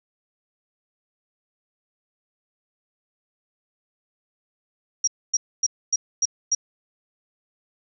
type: tone bursts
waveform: sine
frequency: 5690 Hz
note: F8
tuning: 31 cents sharp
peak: -17 dBFS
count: 6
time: 5.04-6.55 s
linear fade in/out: 5 ms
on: 35 ms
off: 260 ms
effects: none